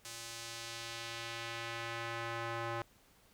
square tone with band-pass filter sweep, 116 Hz, A#2, 8 cents flat, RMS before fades -42 dBFS, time 0.05-2.82 s, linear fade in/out 0 ms, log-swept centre 7300 to 1100 Hz, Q 0.87, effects pink hiss -66 dBFS RMS until 3.33 s

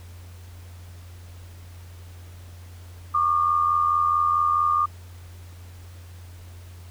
sine tone pair together, 1120 / 1204.6 Hz, C#6 / D6, +18 / +44 cents, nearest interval minor second, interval 126 cents, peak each -25 / -19 dBFS, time 3.14-4.86 s, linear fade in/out 10 ms, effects added 88 Hz sine -40 dBFS peak until 6.9 s + pink hiss -52 dBFS RMS until 6.9 s

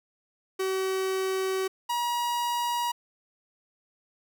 45% pulse tone pair in turn, 380 / 957.5 Hz, F#4 / A#5, +46 / +46 cents, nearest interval octave + major third, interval 1600 cents, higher second, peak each -26 dBFS, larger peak neither, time 0.59-1.68 / 1.89-2.92 s, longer first, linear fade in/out 10 ms, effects none

